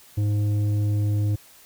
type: tone with tanh clipping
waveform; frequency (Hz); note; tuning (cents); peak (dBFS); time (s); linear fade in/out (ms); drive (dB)
triangle; 103.83; G#2; 0; -21; 0.17-1.36; 10; 12
effects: white hiss -51 dBFS RMS until 1.65 s